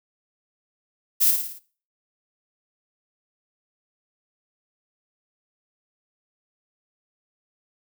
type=noise with echo; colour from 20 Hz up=violet; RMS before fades=-18 dBFS; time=1.2-1.32 s; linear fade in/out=20 ms; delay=55 ms; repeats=5; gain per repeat=-5 dB; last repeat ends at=1.595 s; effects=noise-tail reverb RT60 0.4 s tail -18 dB re dry